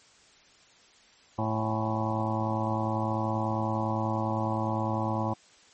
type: harmonic tone with a mistuned harmonic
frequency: 110 Hz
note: A2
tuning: in tune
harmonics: 1 / 2 / 3 / 5 / 6 / 7 / 8 / 9 / 10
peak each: -31 / -33 / -35 / -36 / -39 / -36 / -36 / -35 / -41 dBFS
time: 1.38-5.34 s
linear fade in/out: 10 ms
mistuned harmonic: 8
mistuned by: -59 cents
effects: white hiss -58 dBFS RMS until 5.73 s + MP3 32 kbps